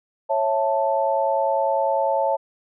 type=chord; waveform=sine; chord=A major; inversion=first; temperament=just; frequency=550 / 660 / 880 Hz; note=C#5 / E5 / A5; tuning=-14 / +2 / 0 cents; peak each=-22 / -24 / -22 dBFS; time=0.29-2.37 s; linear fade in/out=20 ms; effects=none